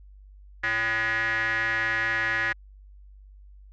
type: tone with band-pass filter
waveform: square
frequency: 112.2 Hz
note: A2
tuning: 34 cents sharp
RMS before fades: -26 dBFS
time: 0.63-2.53 s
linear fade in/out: 10 ms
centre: 1800 Hz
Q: 9.1
effects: added 49 Hz sine -46 dBFS peak until 3.72 s + resampled to 16000 Hz